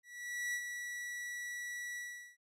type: tone with ADSR envelope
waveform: 45% pulse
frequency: 1944 Hz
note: B6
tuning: 28 cents flat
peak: -34 dBFS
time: 0.03-2.37 s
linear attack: 510 ms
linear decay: 64 ms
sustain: -6 dB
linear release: 400 ms
effects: low-pass 11000 Hz 12 dB/octave